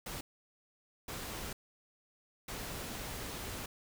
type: noise bursts at uneven times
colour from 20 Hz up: pink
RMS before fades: -42 dBFS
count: 3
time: 0.06-0.21 / 1.08-1.53 / 2.48-3.66 s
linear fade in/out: 5 ms
effects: none